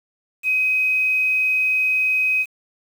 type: tone with quantisation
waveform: sine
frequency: 2523 Hz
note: D#7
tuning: 23 cents sharp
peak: -16 dBFS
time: 0.43-2.46 s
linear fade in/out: 50 ms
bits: 7
effects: none